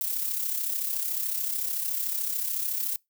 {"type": "noise with amplitude modulation", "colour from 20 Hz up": "violet", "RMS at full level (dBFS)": -27, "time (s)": [0.01, 2.96], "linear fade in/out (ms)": 2, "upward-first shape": "sine", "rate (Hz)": 33.7, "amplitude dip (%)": 55, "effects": ["noise-tail reverb RT60 0.2 s tail -25 dB re dry"]}